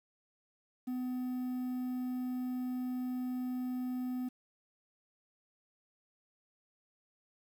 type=tone with quantisation; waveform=triangle; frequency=251.7 Hz; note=B3; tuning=33 cents sharp; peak=-32 dBFS; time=0.87-4.29 s; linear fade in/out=10 ms; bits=10; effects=none